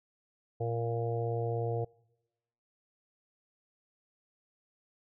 harmonic tone, 116.54 Hz, A#2, in tune, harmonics 1 / 3 / 4 / 5 / 6 / 7, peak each -33 / -42 / -34 / -45 / -39 / -50 dBFS, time 0.6-1.85 s, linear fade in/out 10 ms, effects noise-tail reverb RT60 1.0 s tail -26 dB re dry

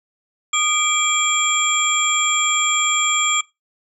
sine tone cluster, 1227 / 2329 / 3290 / 7330 Hz, D#6 / D7 / G#7 / A#8, -25 / -15 / -17 / -30 cents, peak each -22 dBFS, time 0.53-3.41 s, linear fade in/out 5 ms, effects noise-tail reverb RT60 0.2 s tail -19 dB re dry

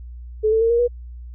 sine tone with pitch steps, 431.9 / 444.3 / 457.1 / 470.2 / 483.7 Hz, A4 / A4 / A#4 / A#4 / B4, -32 / +17 / -34 / +15 / -36 cents, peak -14 dBFS, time 0.43-0.88 s, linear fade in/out 20 ms, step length 90 ms, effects added 60 Hz sine -33 dBFS peak until 1.34 s

